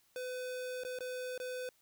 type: tone with dropouts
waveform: square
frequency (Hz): 504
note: B4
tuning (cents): +35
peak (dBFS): -39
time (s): 0.16-1.69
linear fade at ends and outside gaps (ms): 1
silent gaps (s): 0.836-0.849 / 0.988-1.006 / 1.378-1.4
effects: white hiss -71 dBFS RMS until 1.81 s